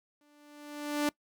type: tone with exponential growth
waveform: sawtooth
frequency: 294.1 Hz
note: D4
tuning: 3 cents sharp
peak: -21 dBFS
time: 0.21-1.09 s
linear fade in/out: 2 ms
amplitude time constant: 190 ms
effects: noise-tail reverb RT60 0.1 s tail -22 dB re dry